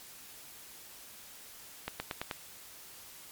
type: accelerating click train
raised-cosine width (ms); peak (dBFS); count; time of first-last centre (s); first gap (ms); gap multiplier
0.3; -18; 5; 1.88-2.312; 120; 0.93
effects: white hiss -51 dBFS RMS until 3.31 s + MP3 96 kbps